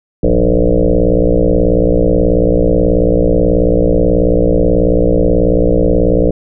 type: tone with frequency modulation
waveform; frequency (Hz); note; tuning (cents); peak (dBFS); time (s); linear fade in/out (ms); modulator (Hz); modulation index
sine; 242.1; B3; -34; -7; 0.23-6.31; 5; 58.4; 5.5
effects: none